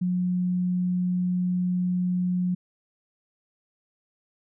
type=tone; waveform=sine; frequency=180.3 Hz; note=F#3; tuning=45 cents flat; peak=-22 dBFS; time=0.01-2.55 s; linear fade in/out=10 ms; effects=none

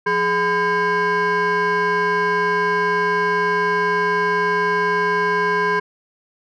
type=tone with frequency modulation; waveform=sine; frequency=1012 Hz; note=B5; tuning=42 cents sharp; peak=-13 dBFS; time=0.06-5.8 s; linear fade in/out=10 ms; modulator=594 Hz; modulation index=1.3; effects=tanh soft clip ceiling -15 dBFS

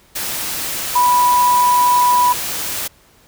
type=tone in noise; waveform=sine; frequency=984 Hz; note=B5; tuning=7 cents flat; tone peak=-10 dBFS; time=0.95-2.33 s; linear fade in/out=10 ms; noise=white; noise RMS=-23 dBFS; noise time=0.15-2.88 s; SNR=+10 dB; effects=pink hiss -51 dBFS RMS until 3.27 s

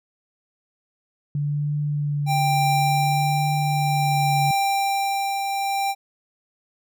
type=tone with vibrato; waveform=sine; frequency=145.1 Hz; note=D3; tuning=21 cents flat; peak=-21 dBFS; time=1.35-4.51 s; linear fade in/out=2 ms; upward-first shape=triangle; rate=0.57 Hz; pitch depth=33 cents each way
type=tone with tremolo; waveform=square; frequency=789 Hz; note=G5; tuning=11 cents sharp; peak=-19 dBFS; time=2.26-5.95 s; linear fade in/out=50 ms; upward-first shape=triangle; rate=0.55 Hz; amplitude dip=45%
effects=none

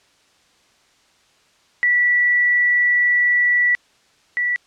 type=tone pair in turn; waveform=sine; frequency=1954 / 1954 Hz; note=B6 / B6; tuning=-19 / -19 cents; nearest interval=unison; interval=0 cents; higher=neither; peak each=-13 / -17 dBFS; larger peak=first; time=1.83-3.75 / 4.37-4.56 s; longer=first; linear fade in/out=0 ms; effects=white hiss -57 dBFS RMS until 4.66 s + low-pass 6000 Hz 12 dB/octave

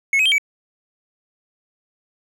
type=tone with pitch steps; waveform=triangle; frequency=2189 / 2539 / 3167 / 2283 Hz; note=C#7 / D#7 / G7 / D7; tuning=-22 / +34 / +17 / -50 cents; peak=-12 dBFS; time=0.13-0.382 s; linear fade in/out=2 ms; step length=63 ms; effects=none

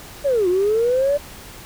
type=linear two-way sweep; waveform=sine; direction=down then up; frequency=587.3 to 349.2 to 587.3 Hz; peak=-14 dBFS; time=0.24-1.18 s; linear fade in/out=20 ms; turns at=0.48 s; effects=tanh soft clip ceiling -10 dBFS + pink hiss -39 dBFS RMS until 1.65 s

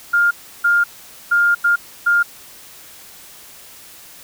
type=tone bursts at uneven times; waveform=sine; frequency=1407 Hz; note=F6; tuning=12 cents sharp; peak=-11 dBFS; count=5; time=0.13-0.31 / 0.64-0.84 / 1.31-1.55 / 1.64-1.76 / 2.06-2.23 s; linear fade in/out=10 ms; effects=white hiss -41 dBFS RMS until 4.23 s

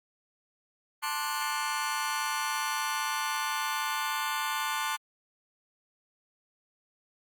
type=chord; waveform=sawtooth; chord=D dominant seventh; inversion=second; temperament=just; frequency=881 / 1057.2 / 1174.7 / 1468.3 Hz; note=A5 / C6 / D6 / F#6; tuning=+2 / +18 / 0 / -14 cents; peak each=-30 / -31 / -32 / -32 dBFS; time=1.02-4.97 s; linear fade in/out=20 ms; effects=Opus 32 kbps

